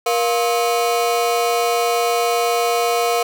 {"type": "ring-modulated tone", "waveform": "35% pulse", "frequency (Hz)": 587.3, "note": "D5", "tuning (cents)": 0, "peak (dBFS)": -11, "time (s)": [0.06, 3.23], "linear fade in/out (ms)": 5, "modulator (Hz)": 114, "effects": []}